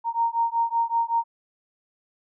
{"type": "beating tone pair", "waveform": "sine", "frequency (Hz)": [924, 929.3], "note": ["A#5", "A#5"], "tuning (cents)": [-16, -6], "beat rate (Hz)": 5.3, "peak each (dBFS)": -24, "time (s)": [0.04, 1.24], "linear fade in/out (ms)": 50, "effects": []}